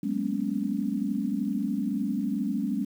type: tone cluster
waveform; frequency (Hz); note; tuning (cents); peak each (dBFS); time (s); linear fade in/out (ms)
sine; 184.6 / 206.8 / 237 / 250 / 280.4; F#3 / G#3 / A#3 / B3 / C#4; -4 / -7 / +29 / +21 / +20; -36 / -29 / -34 / -35 / -31; 0.03-2.85; 5
effects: 9-bit